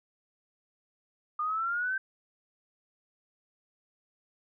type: exponential sweep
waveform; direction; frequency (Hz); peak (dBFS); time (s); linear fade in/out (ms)
sine; up; 1209 to 1568; -28; 1.39-1.98; 5
effects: none